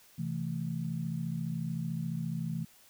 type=chord; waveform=sine; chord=A minor; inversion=first; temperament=equal; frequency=130.81 / 164.81 / 220 Hz; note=C3 / E3 / A3; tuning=0 / 0 / 0 cents; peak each=-38 / -34 / -39 dBFS; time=0.18-2.65 s; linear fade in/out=10 ms; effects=white hiss -60 dBFS RMS until 2.89 s